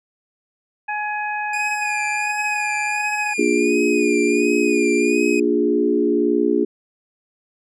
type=harmonic tone; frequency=840 Hz; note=G#5; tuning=19 cents sharp; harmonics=1 / 2 / 3; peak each=-24 / -27 / -29 dBFS; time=0.88-3.34 s; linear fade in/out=10 ms
type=tone with vibrato; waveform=45% pulse; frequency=2453 Hz; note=D#7; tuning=25 cents flat; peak=-23 dBFS; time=1.53-5.4 s; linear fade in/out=5 ms; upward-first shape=sine; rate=1.4 Hz; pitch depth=59 cents each way
type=chord; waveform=sine; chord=Bb dominant seventh; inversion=none; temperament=equal with one note detuned; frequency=233.1 / 293.7 / 353.7 / 415.3 Hz; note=Bb3 / D4 / F4 / Ab4; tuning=0 / 0 / +22 / 0 cents; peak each=-23 / -20 / -20 / -20 dBFS; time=3.38-6.65 s; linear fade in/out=10 ms
effects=resampled to 22050 Hz